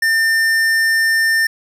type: tone with tanh clipping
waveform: sine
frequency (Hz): 1800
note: A6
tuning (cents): +39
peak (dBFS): -14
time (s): 0.02-1.47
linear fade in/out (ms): 5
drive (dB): 16
effects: none